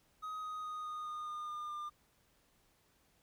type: tone with pitch steps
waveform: triangle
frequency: 1259 / 1250.3 / 1241.7 / 1233.1 / 1224.6 / 1216.1 / 1207.7 / 1199.4 Hz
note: D#6 / D#6 / D#6 / D#6 / D#6 / D#6 / D6 / D6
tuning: +20 / +8 / -4 / -16 / -28 / -40 / +48 / +36 cents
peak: -38 dBFS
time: 0.22-1.9 s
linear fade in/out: 20 ms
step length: 210 ms
effects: pink hiss -72 dBFS RMS until 3.22 s